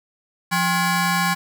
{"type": "ring-modulated tone", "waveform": "20% pulse", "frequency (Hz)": 621, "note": "D#5", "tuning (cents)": -3, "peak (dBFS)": -10, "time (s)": [0.51, 1.35], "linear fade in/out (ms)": 20, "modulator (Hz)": 445, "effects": ["8-bit"]}